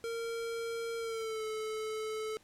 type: tone with pitch glide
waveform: square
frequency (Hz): 460.8 to 434.9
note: A#4 to A4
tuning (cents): -20 to -20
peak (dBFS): -36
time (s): 0.04-2.37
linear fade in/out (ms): 0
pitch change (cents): -100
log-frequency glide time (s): 0.97-1.44
effects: pink hiss -64 dBFS RMS until 2.43 s + low-pass 11000 Hz 12 dB/octave